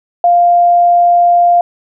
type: tone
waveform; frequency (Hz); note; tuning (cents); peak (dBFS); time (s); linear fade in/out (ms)
sine; 698.5; F5; 0; -5; 0.24-1.61; 2
effects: none